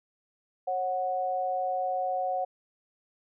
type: tone pair together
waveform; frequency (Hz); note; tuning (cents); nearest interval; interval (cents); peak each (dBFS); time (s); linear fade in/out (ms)
sine; 544.4 / 738; C#5 / F#5; -31 / -5; perfect fourth; 526; -32 / -28; 0.67-2.45; 10
effects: none